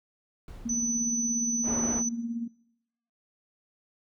brown noise with exponential decay, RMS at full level -41 dBFS, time 0.48-2.14 s, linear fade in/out 1 ms, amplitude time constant 360 ms
sine tone with tremolo, 233.1 Hz, A#3, in tune, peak -27 dBFS, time 0.65-2.48 s, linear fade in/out 10 ms, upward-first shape triangle, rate 17 Hz, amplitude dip 65%
sine tone, 6000 Hz, F#8, 23 cents sharp, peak -27 dBFS, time 0.69-2.09 s, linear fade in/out 5 ms
white low-pass noise, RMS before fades -36 dBFS, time 1.63-2.03 s, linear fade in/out 50 ms, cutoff 720 Hz, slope 12 dB/octave
effects noise-tail reverb RT60 0.9 s tail -24 dB re dry

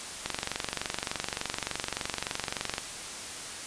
click train, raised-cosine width 0.2 ms, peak -12 dBFS, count 60, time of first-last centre 0.26-2.781 s, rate 23.4 Hz, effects white hiss -39 dBFS RMS until 3.66 s + resampled to 22050 Hz

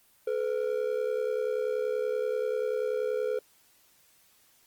triangle ring-modulated tone, 467.4 Hz, A#4, 5 cents sharp, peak -22 dBFS, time 0.27-3.39 s, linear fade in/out 5 ms, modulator 35.2 Hz, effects white hiss -63 dBFS RMS until 4.66 s + Opus 24 kbps

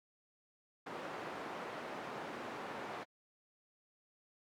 white band-pass noise, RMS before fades -45 dBFS, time 0.86-3.04 s, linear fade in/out 10 ms, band 230 to 1100 Hz, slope 12 dB/octave, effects AAC 64 kbps

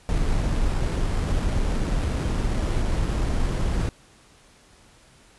brown noise with sample-and-hold, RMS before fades -23 dBFS, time 0.09-3.89 s, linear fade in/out 0 ms, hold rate 6300 Hz, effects pink hiss -54 dBFS RMS until 5.38 s + resampled to 24000 Hz

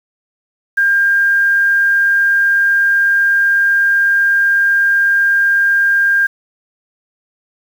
sine tone with quantisation, 1602 Hz, G6, 37 cents sharp, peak -9 dBFS, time 0.77-6.27 s, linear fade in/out 10 ms, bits 6, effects none

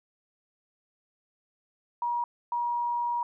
sine tone bursts at uneven times, 955 Hz, A#5, 42 cents sharp, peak -26 dBFS, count 2, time 2.02-2.24 / 2.52-3.23 s, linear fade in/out 2 ms, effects none

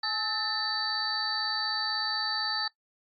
sine tone cluster, 848 / 1293 / 1781 / 3984 / 4558 Hz, G#5 / E6 / A6 / B7 / C#8, +36 / -34 / +21 / +14 / +47 cents, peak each -37 / -38 / -35 / -38 / -31 dBFS, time 0.03-2.68 s, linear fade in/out 5 ms, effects noise-tail reverb RT60 0.1 s tail -19 dB re dry + AAC 64 kbps

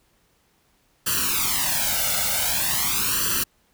white noise with flanger, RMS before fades -23 dBFS, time 1.06-3.44 s, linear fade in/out 10 ms, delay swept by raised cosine 0.67 to 1.42 ms, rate 0.45 Hz, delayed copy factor +1, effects pink hiss -64 dBFS RMS until 3.73 s

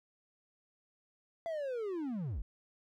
triangle linear sweep, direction down, 681 to 36.71 Hz, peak -33 dBFS, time 1.46-2.42 s, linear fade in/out 0 ms, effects none

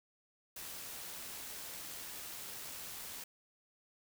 white noise with amplitude modulation, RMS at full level -45 dBFS, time 0.56-3.24 s, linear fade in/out 5 ms, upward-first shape sine, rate 80.1 Hz, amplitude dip 25%, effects none

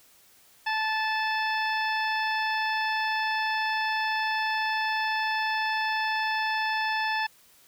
harmonic tone, 874 Hz, A5, 12 cents flat, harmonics 1 / 2 / 3 / 4 / 5 / 6, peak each -28 / -29 / -34 / -39 / -43 / -39 dBFS, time 0.66-7.27 s, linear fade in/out 10 ms, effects white hiss -58 dBFS RMS until 7.67 s

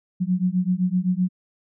sine beating tone pair, 178.5 / 186.3 Hz, F3 / F#3, +38 / +12 cents, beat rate 7.8 Hz, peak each -22 dBFS, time 0.2-1.29 s, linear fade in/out 20 ms, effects none

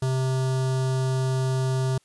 square tone with notch filter, 130.81 Hz, C3, in tune, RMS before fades -24 dBFS, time 0.02-1.98 s, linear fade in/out 5 ms, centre 2200 Hz, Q 1.2, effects white hiss -65 dBFS RMS until 2.04 s + resampled to 24000 Hz

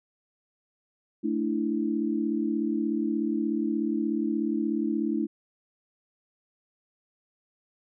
sine chord, A suspended fourth, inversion none, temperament just, 220 / 293.3 / 330 Hz, A3 / D4 / E4, 0 / -2 / +2 cents, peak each -29 dBFS, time 1.23-5.27 s, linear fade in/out 20 ms, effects none

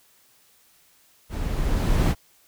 brown noise with level ramp, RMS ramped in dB -29 to -17 dBFS, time 1.29-2.15 s, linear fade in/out 50 ms, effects white hiss -59 dBFS RMS until 2.47 s

